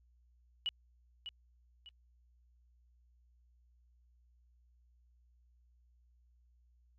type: tone with echo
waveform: sine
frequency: 2934 Hz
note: F#7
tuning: 15 cents flat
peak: -32 dBFS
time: 0.66-0.69 s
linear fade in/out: 0 ms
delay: 600 ms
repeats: 2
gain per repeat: -9 dB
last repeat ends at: 1.89 s
effects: added 60 Hz sine -65 dBFS peak until 6.98 s + AAC 64 kbps